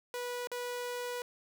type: tone with dropouts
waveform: sawtooth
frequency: 489.3 Hz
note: B4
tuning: 16 cents flat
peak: -32 dBFS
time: 0.14-1.22 s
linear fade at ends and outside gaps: 1 ms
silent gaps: 0.472-0.516 s
effects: none